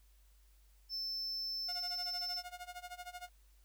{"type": "tone", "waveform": "triangle", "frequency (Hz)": 5300, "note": "E8", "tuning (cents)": 9, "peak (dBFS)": -36, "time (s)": [0.89, 2.43], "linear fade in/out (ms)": 50}
{"type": "tone with tremolo", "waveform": "sawtooth", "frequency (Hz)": 716, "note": "F5", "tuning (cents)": 43, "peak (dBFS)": -39, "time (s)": [1.68, 3.29], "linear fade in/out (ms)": 10, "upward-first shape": "sine", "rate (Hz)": 13, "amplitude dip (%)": 90}
{"effects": ["added 50 Hz sine -62 dBFS peak until 3.64 s", "white hiss -73 dBFS RMS until 3.64 s"]}